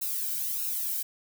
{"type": "noise with flanger", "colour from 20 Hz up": "violet", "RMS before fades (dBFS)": -31, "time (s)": [0.01, 1.03], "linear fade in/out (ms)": 10, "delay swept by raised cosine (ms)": [0.75, 1.32], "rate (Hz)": 1.6, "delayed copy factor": 0.7, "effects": []}